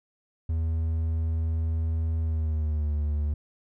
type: tone with pitch glide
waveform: triangle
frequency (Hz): 80.9 to 74.19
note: E2 to D2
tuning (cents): -32 to +18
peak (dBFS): -22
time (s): 0.49-3.34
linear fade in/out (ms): 5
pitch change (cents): -150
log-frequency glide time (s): 2.21-2.97
effects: none